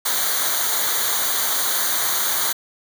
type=noise with comb filter; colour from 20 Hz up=white; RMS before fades=-21 dBFS; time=0.05-2.53 s; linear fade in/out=10 ms; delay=0.38 ms; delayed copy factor=-0.8; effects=none